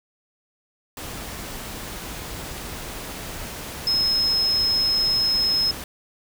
sine tone in noise, 5160 Hz, E8, 38 cents flat, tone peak -18 dBFS, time 3.87-5.71 s, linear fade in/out 2 ms, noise pink, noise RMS -34 dBFS, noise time 0.97-5.84 s, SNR +13 dB, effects none

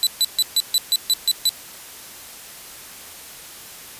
sawtooth tone bursts, 3980 Hz, B7, 13 cents sharp, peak -11 dBFS, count 9, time 0.03-1.492 s, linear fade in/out 0 ms, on 38 ms, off 140 ms, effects white hiss -39 dBFS RMS until 3.99 s + resampled to 32000 Hz

